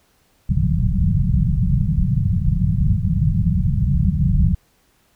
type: low-pass noise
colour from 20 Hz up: white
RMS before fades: -17 dBFS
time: 0.49-4.55 s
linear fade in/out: 5 ms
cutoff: 190 Hz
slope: 96 dB/octave
effects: pink hiss -60 dBFS RMS until 5.15 s